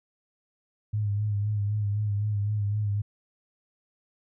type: tone with vibrato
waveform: sine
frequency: 103.83 Hz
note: G#2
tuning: in tune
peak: -24 dBFS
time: 0.93-3.02 s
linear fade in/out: 10 ms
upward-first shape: sine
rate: 3.9 Hz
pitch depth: 44 cents each way
effects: none